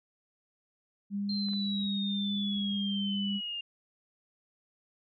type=tone with vibrato; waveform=sine; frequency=200.9 Hz; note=G3; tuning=43 cents sharp; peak=-30 dBFS; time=1.1-3.41 s; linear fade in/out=50 ms; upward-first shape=triangle; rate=0.92 Hz; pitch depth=14 cents each way
type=exponential sweep; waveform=sine; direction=down; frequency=4186 to 2800 Hz; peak=-34 dBFS; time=1.29-3.61 s; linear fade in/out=5 ms
type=clicks; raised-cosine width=0.5 ms; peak=-37 dBFS; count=2; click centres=1.486 / 1.534 s
effects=none